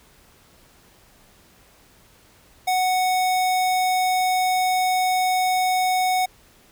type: tone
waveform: square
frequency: 740 Hz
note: F#5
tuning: in tune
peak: -19 dBFS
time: 2.67-6.26 s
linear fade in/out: 10 ms
effects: pink hiss -54 dBFS RMS until 6.71 s